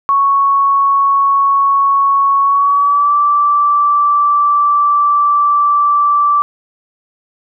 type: tone with pitch glide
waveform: sine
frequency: 1108.7 to 1165.8 Hz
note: C#6 to D6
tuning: 0 to -13 cents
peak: -8 dBFS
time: 0.09-6.42 s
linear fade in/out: 0 ms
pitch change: +87 cents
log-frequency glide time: 2.42-3.15 s
effects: none